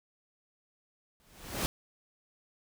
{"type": "noise with exponential growth", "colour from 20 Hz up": "pink", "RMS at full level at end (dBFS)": -29, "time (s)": [1.2, 1.66], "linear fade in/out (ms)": 0, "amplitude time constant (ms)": 100, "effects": []}